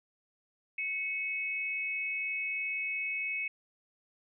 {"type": "tone pair together", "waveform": "sine", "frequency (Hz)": [2211, 2554], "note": ["C#7", "D#7"], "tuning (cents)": [-5, 45], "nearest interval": "major second", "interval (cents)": 250, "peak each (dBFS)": [-35, -34], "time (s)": [0.78, 3.48], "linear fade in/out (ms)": 5, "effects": []}